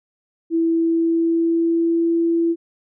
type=tone with pitch glide; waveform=sine; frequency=330 to 334.8 Hz; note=E4 to E4; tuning=+2 to +27 cents; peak=-15 dBFS; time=0.5-2.56 s; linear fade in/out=50 ms; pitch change=+25 cents; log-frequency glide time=0.72-2.12 s; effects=none